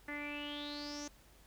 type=tone with low-pass filter sweep; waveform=sawtooth; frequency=292.2 Hz; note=D4; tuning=9 cents flat; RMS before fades=-43 dBFS; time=0.08-1.08 s; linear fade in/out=5 ms; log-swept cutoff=1900 to 6300 Hz; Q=9.9; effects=added 50 Hz sine -63 dBFS peak until 1.46 s + pink hiss -64 dBFS RMS until 1.46 s